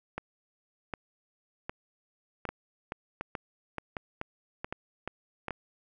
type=two click trains; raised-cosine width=0.5 ms; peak=-19 / -19 dBFS; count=8 / 8; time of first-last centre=2.49-5.507 / 0.18-5.483 s; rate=2.32 / 1.32 Hz; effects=none